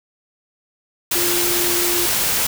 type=tone in noise; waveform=sine; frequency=349.2 Hz; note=F4; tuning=in tune; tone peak=-23 dBFS; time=1.15-2.06 s; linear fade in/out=5 ms; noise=white; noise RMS=-19 dBFS; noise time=1.11-2.47 s; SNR=-7 dB; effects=none